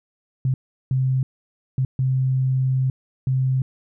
sine tone bursts at uneven times, 130.81 Hz, C3, in tune, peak -17 dBFS, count 5, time 0.45-0.54 / 0.91-1.23 / 1.78-1.85 / 1.99-2.9 / 3.27-3.62 s, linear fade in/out 2 ms, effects none

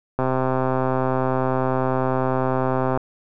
click train, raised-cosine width 1 ms, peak -8 dBFS, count 363, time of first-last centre 0.19-2.975 s, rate 130 Hz, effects none

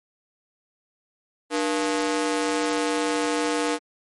sawtooth ring-modulated tone, 389.5 Hz, G4, 11 cents flat, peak -15 dBFS, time 1.5-3.79 s, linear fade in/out 50 ms, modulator 89.1 Hz, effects MP3 48 kbps

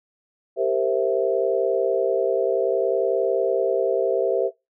sine chord, C dominant seventh, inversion second, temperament equal with one note detuned, 392 / 462.7 / 523.3 / 659.3 Hz, G4 / Bb4 / C5 / E5, 0 / -13 / 0 / 0 cents, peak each -24 dBFS, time 0.56-4.51 s, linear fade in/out 50 ms, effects noise-tail reverb RT60 0.2 s tail -20 dB re dry

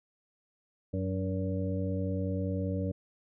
harmonic tone with a mistuned harmonic, 94.9 Hz, F#2, 44 cents sharp, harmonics 1 / 2 / 3 / 5 / 6, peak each -32 / -35 / -37 / -39 / -40 dBFS, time 0.93-2.92 s, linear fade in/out 10 ms, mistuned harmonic 2, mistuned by -42 cents, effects none

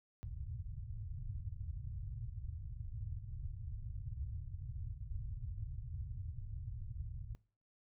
white low-pass noise, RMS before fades -44 dBFS, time 0.23-7.35 s, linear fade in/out 0 ms, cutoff 120 Hz, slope 48 dB/octave, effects noise-tail reverb RT60 0.4 s tail -20 dB re dry

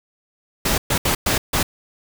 pink noise bursts at uneven times, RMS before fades -19 dBFS, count 5, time 0.65-0.78 / 0.9-0.98 / 1.05-1.15 / 1.26-1.38 / 1.53-1.63 s, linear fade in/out 5 ms, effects none

